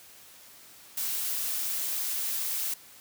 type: noise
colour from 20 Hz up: blue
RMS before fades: -31 dBFS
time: 0.97-2.74 s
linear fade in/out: 5 ms
effects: white hiss -52 dBFS RMS until 3 s + high-pass 60 Hz 12 dB/octave